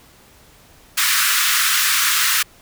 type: high-pass noise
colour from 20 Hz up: pink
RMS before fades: -17 dBFS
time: 0.97-2.43 s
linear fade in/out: 10 ms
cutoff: 1200 Hz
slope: 48 dB/octave
effects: pink hiss -49 dBFS RMS until 2.61 s